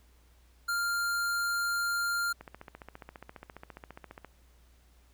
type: tone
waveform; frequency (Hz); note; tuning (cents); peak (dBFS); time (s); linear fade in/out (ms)
square; 1396.9; F6; 0; -29; 0.68-2.33; 10
type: click train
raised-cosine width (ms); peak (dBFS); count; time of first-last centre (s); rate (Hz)
0.5; -29; 28; 2.41-4.247; 14.7
effects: added 60 Hz sine -59 dBFS peak until 5.13 s + pink hiss -67 dBFS RMS until 5.13 s

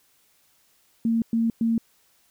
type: tone bursts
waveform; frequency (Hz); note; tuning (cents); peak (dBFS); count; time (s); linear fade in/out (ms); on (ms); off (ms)
sine; 228.5; A#3; -34; -19; 3; 1.05-1.78; 2; 170; 110
effects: white hiss -63 dBFS RMS until 2.3 s

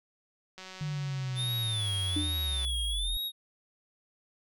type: click train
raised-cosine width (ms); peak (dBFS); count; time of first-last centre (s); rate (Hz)
0.2; -28; 388; 0.58-2.65; 187
type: linear sweep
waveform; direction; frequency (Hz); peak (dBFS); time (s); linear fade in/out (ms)
sine; down; 153.8 to 38.98; -31; 0.81-3.17; 0
type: tone with vibrato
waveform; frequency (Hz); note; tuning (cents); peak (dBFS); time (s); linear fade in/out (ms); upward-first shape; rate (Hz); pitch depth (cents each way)
square; 3520; A7; 0; -32; 1.35-3.32; 50; sine; 1.2; 130
type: tone with exponential decay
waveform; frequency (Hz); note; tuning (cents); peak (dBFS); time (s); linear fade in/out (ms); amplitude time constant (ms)
sine; 298.8; D4; +30; -27; 2.16-2.47; 5; 67
effects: none

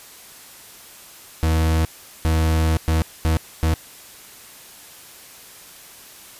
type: tone bursts at uneven times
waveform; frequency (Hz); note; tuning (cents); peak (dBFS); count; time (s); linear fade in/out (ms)
40% pulse; 80.2; E2; -47; -15; 5; 1.43-1.85 / 2.25-2.77 / 2.88-3.02 / 3.25-3.37 / 3.63-3.74; 0
effects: white hiss -43 dBFS RMS until 6.39 s + resampled to 32000 Hz

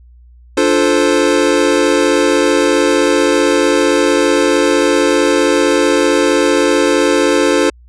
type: chord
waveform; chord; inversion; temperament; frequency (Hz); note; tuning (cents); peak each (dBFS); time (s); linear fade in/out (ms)
square; D minor seventh; none; equal; 293.7 / 349.2 / 440 / 523.3; D4 / F4 / A4 / C5; 0 / 0 / 0 / 0; -16; 0.57-7.7; 5
effects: added 60 Hz sine -39 dBFS peak until 7.88 s + resampled to 22050 Hz

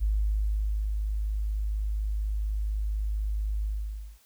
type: tone with ADSR envelope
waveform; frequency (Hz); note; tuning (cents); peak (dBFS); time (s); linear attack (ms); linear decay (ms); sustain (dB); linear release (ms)
sine; 52.1; G#1; +6; -22; 0-4.19; 29; 880; -4; 540
effects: white hiss -62 dBFS RMS until 4.25 s

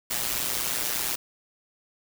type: noise with amplitude modulation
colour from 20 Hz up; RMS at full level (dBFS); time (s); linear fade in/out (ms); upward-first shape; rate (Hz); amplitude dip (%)
white; -25; 0.1-1.16; 10; sine; 120; 75
effects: none

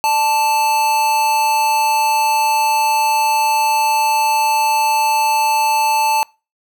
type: tone with amplitude modulation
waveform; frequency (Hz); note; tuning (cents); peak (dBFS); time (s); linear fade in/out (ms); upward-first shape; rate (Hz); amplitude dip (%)
square; 880; A5; 0; -12; 0.04-6.23; 0; sine; 271; 35
effects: noise-tail reverb RT60 0.3 s tail -25 dB re dry

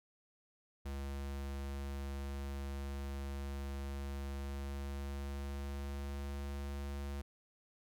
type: tone with pitch glide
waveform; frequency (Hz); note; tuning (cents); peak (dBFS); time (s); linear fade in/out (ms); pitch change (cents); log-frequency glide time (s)
square; 69.3 to 70.15; C#2 to C#2; 0 to +21; -40; 0.85-7.22; 10; +21; 4.36-6.35
effects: none

